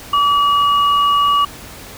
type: tone pair together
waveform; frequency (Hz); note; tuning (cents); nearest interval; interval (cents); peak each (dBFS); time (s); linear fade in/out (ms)
sine; 1148 / 2891; D6 / F#7; -40 / -41; octave + major third; 1599; -11 / -20; 0.13-1.45; 5
effects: pink hiss -35 dBFS RMS until 1.97 s